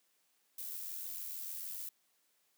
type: noise with amplitude modulation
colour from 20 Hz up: violet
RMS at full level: -41 dBFS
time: 0.58-1.89 s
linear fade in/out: 5 ms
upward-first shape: sine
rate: 86.8 Hz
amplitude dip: 45%
effects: white hiss -75 dBFS RMS until 2.57 s + high-pass 200 Hz 12 dB/octave